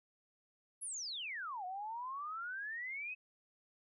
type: exponential two-way sweep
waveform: sine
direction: down then up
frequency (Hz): 11175 to 717 to 2586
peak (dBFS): -40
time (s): 0.81-3.15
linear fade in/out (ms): 20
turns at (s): 1.65
effects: none